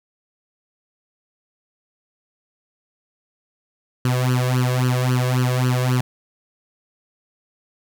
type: tone with flanger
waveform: sawtooth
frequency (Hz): 126.2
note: B2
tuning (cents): +38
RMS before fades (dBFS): -19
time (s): 4.05-6.01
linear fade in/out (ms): 2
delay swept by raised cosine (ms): 0.67 to 1.87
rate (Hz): 3.7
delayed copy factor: +1
effects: 9-bit